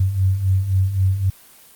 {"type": "beating tone pair", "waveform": "sine", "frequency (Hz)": [92.3, 96.1], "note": ["F#2", "G2"], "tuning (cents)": [-4, -34], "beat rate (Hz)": 3.8, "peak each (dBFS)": [-22, -16], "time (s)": [0, 1.3], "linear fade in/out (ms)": 5, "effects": ["white hiss -47 dBFS RMS until 1.75 s", "Opus 24 kbps"]}